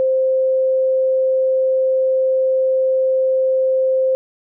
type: tone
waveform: sine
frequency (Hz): 523.3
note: C5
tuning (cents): 0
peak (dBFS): -13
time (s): 0-4.15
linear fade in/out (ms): 0
effects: none